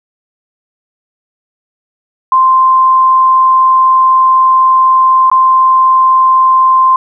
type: tone with dropouts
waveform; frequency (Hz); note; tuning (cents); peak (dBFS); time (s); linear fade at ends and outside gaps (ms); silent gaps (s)
sine; 1044; C6; -4; -4; 2.32-6.96; 2; 5.3-5.315
effects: none